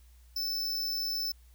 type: tone with amplitude modulation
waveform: square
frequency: 5274 Hz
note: E8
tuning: in tune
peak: -29 dBFS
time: 0.36-1.32 s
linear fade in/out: 5 ms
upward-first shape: sine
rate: 234 Hz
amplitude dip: 40%
effects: added 60 Hz sine -54 dBFS peak until 1.54 s + white hiss -67 dBFS RMS until 1.54 s